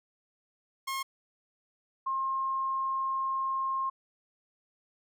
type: tone pair in turn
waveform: sawtooth / sine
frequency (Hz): 1075 / 1067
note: C6 / C6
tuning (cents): +47 / +34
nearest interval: unison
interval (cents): 13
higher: first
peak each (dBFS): -28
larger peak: neither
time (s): 0.87-1.03 / 2.06-3.9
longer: second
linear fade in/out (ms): 10
effects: none